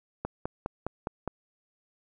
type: click train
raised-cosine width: 1 ms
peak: -17 dBFS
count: 6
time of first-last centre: 0.25-1.277 s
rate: 4.87 Hz
effects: none